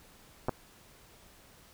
clicks, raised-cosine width 1 ms, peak -16 dBFS, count 2, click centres 0.485 / 0.493 s, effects pink hiss -58 dBFS RMS until 1.73 s

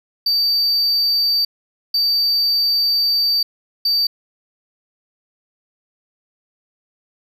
triangle tone bursts at uneven times, 4625 Hz, D8, 27 cents flat, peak -13 dBFS, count 3, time 0.26-1.45 / 1.94-3.43 / 3.85-4.07 s, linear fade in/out 5 ms, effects none

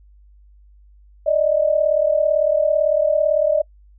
sine tone pair together, 587.3 / 625.2 Hz, D5 / D#5, 0 / +8 cents, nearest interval minor second, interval 108 cents, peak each -17 dBFS, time 1.26-3.62 s, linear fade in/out 10 ms, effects noise-tail reverb RT60 0.1 s tail -25 dB re dry + added 50 Hz sine -46 dBFS peak until 3.98 s

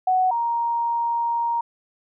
sine tone pair in turn, 743 / 936.1 Hz, F#5 / A#5, +7 / +7 cents, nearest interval major third, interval 400 cents, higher second, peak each -16 / -20 dBFS, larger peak first, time 0.07-0.31 / 0.31-1.61 s, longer second, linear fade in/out 5 ms, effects none

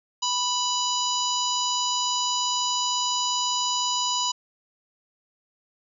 harmonic tone, 987.8 Hz, B5, in tune, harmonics 1 / 3 / 4 / 5 / 6 / 7, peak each -27 / -30 / -31 / -31 / -34 / -30 dBFS, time 0.22-4.32 s, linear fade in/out 10 ms, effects none

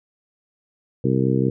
harmonic tone, 65.41 Hz, C2, in tune, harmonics 2 / 3 / 4 / 5 / 6 / 7, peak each -21 / -23 / -24 / -25 / -26 / -26 dBFS, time 1.04-1.5 s, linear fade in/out 5 ms, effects none

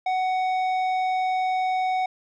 sine tone with tanh clipping, 745 Hz, F#5, 12 cents sharp, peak -23 dBFS, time 0.06-2.06 s, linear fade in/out 5 ms, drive 10 dB, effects none

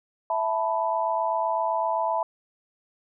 sine chord, E suspended fourth, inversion none, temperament equal, 659.3 / 880 / 987.8 Hz, E5 / A5 / B5, 0 / 0 / 0 cents, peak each -27 dBFS, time 0.3-2.23 s, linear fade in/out 2 ms, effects none

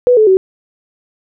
sine tone with pitch steps, 493.9 / 432.5 / 378.7 Hz, B4 / A4 / F#4, 0 / -30 / +40 cents, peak -5 dBFS, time 0.07-0.37 s, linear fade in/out 0 ms, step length 100 ms, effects none

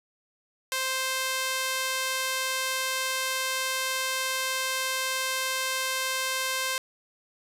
sawtooth tone with high-pass filter, 523.3 Hz, C5, in tune, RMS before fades -29 dBFS, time 0.72-6.78 s, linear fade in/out 0 ms, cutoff 1300 Hz, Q 0.53, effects resampled to 32000 Hz + 8-bit

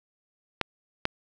clicks, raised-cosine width 0.3 ms, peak -8 dBFS, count 2, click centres 0.613 / 1.054 s, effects none

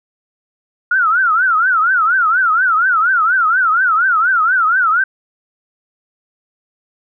sine tone with vibrato, 1396.9 Hz, F6, in tune, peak -10 dBFS, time 0.91-5.04 s, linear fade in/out 5 ms, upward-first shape triangle, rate 4.2 Hz, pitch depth 220 cents each way, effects none

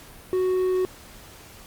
triangle tone with quantisation, 370 Hz, F#4, in tune, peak -18 dBFS, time 0.33-0.85 s, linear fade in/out 0 ms, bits 8, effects pink hiss -46 dBFS RMS until 1.66 s + Opus 48 kbps

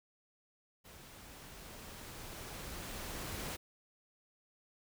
pink noise with level ramp, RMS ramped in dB -55 to -41 dBFS, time 0.84-3.57 s, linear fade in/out 20 ms, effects none

